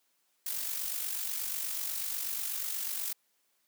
blue noise with amplitude modulation, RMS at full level -33 dBFS, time 0.46-3.13 s, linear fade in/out 5 ms, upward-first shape sine, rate 48.2 Hz, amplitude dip 50%, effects white hiss -74 dBFS RMS until 3.67 s + high-pass 200 Hz 12 dB/octave

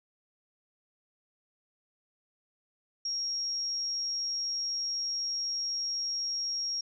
sine tone, 5588 Hz, F8, in tune, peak -30 dBFS, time 3.05-6.81 s, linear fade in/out 5 ms, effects none

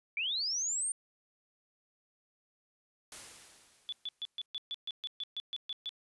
sine linear sweep, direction up, 2254 to 9020 Hz, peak -31 dBFS, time 0.17-0.92 s, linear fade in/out 2 ms
white noise with exponential decay, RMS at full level -45 dBFS, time 3.12-4.46 s, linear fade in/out 2 ms, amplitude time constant 290 ms
sine tone bursts, 3456 Hz, A7, 32 cents flat, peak -35 dBFS, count 13, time 3.89-5.892 s, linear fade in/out 0 ms, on 34 ms, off 130 ms
effects resampled to 24000 Hz

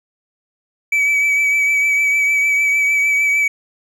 triangle tone with vibrato, 2291 Hz, D7, 44 cents flat, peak -11 dBFS, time 0.92-3.48 s, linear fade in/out 5 ms, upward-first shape triangle, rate 6.6 Hz, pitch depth 29 cents each way, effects none

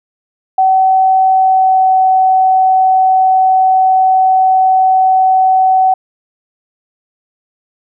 sine tone with pitch glide, 759 to 754.6 Hz, F#5 to F#5, +44 to +34 cents, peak -6 dBFS, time 0.58-5.94 s, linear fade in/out 5 ms, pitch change -10 cents, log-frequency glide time 1.3-1.94 s, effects none

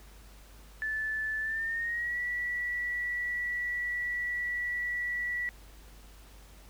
sine tone with pitch glide, 1746 to 1948.5 Hz, A6 to B6, -14 to -24 cents, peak -30 dBFS, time 0.82-5.49 s, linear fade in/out 0 ms, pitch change +190 cents, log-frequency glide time 1.4-2.2 s, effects added 50 Hz sine -51 dBFS peak until 6.69 s + pink hiss -57 dBFS RMS until 6.69 s

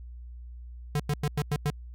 square tone bursts, 146.83 Hz, D3, in tune, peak -25 dBFS, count 6, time 0.95-1.702 s, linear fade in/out 2 ms, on 47 ms, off 94 ms, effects added 60 Hz sine -40 dBFS peak until 1.94 s + AAC 64 kbps

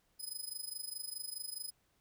10% pulse tone with amplitude modulation, 5030 Hz, D#8, 18 cents sharp, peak -32 dBFS, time 0.19-1.71 s, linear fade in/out 20 ms, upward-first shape sine, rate 24.8 Hz, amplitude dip 85%, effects pink hiss -75 dBFS RMS until 2 s

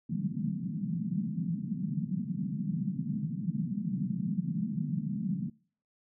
pink band-pass noise, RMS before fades -33 dBFS, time 0.09-5.5 s, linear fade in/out 5 ms, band 150 to 220 Hz, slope 48 dB/octave, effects noise-tail reverb RT60 0.5 s tail -24 dB re dry

